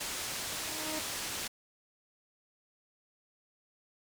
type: low-pass noise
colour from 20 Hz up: white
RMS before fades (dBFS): -38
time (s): 0-1.48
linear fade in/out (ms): 10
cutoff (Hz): 8700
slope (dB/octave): 12
type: tone with exponential growth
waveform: 20% pulse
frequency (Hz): 311.1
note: D#4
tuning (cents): 0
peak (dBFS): -30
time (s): 0.16-0.99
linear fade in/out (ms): 1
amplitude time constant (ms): 180
effects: none